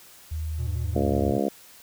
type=tone with pitch glide; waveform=sine; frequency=78.4 to 76.52 Hz; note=D#2 to D#2; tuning=+14 to -28 cents; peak=-27 dBFS; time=0.31-1.32 s; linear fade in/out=10 ms; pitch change=-42 cents; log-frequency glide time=0.91-1.13 s
type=tone with vibrato; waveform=triangle; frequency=109.2 Hz; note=A2; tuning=13 cents flat; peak=-27 dBFS; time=0.58-1.39 s; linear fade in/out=20 ms; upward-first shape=square; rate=5.7 Hz; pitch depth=150 cents each way
type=harmonic tone; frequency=69.6 Hz; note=C#2; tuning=8 cents sharp; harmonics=3 / 4 / 5 / 6 / 7 / 8 / 9 / 10; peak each=-28 / -29 / -30 / -31 / -31 / -32 / -33 / -33 dBFS; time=0.95-1.49 s; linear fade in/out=10 ms
effects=white hiss -50 dBFS RMS until 1.82 s